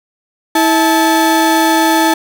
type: tone pair together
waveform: 35% pulse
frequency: 323.8 / 872 Hz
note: E4 / A5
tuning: -31 / -16 cents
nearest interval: octave + perfect fourth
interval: 1715 cents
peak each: -10 dBFS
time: 0.55-2.14 s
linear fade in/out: 5 ms
effects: none